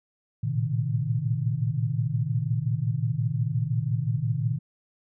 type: tone cluster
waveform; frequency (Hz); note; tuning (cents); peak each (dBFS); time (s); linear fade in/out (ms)
sine; 111.7 / 117.4 / 130.8 / 155.8; A2 / A#2 / C3 / D#3; +27 / +13 / 0 / +3; -29; 0.43-4.59; 10
effects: none